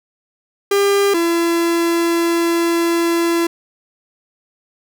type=tone pair in turn; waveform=45% pulse; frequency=400.3 / 337.9 Hz; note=G4 / E4; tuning=+36 / +43 cents; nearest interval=minor third; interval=293 cents; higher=first; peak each=-12 / -14 dBFS; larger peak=first; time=0.71-1.14 / 1.14-3.47 s; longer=second; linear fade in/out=5 ms; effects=none